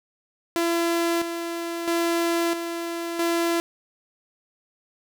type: tone with tremolo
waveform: sawtooth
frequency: 338.1 Hz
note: E4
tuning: 44 cents sharp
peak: -17 dBFS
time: 0.56-3.6 s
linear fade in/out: 0 ms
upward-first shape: square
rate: 0.76 Hz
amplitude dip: 55%
effects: none